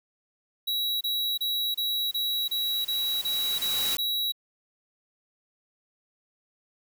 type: tone bursts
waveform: square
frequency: 3881 Hz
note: B7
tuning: 31 cents flat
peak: -26 dBFS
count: 10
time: 0.67-4.322 s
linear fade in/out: 10 ms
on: 340 ms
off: 28 ms
type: noise with exponential growth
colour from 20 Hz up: white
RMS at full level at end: -31 dBFS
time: 0.98-3.97 s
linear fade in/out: 1 ms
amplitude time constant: 650 ms
effects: none